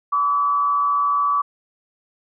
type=tone with frequency modulation; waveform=sine; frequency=1146 Hz; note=D6; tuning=43 cents flat; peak=-16 dBFS; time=0.12-1.42 s; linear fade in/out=10 ms; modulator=134 Hz; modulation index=0.4; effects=none